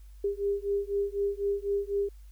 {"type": "beating tone pair", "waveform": "sine", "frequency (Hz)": [400, 404], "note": ["G4", "G#4"], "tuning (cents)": [35, -48], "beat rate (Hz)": 4, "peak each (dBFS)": -30, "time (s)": [0.24, 2.09], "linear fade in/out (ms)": 5, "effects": ["added 50 Hz sine -46 dBFS peak until 2.31 s", "white hiss -67 dBFS RMS until 2.31 s"]}